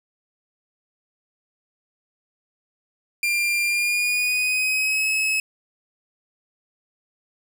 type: tone with pitch glide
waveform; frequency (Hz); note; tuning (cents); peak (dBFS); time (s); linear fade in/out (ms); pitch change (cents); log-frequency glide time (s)
40% pulse; 2390 to 2576; D7 to E7; +30 to -41; -19; 3.23-5.4; 2; +129; 3.65-5.08
effects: none